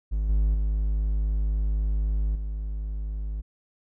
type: tone with level steps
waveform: triangle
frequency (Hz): 51.91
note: G#1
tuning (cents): 0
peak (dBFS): -21 / -17 / -20 / -26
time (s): 0.11-3.42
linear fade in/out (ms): 20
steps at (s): 0.29 / 0.54 / 2.35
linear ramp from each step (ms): 5
effects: none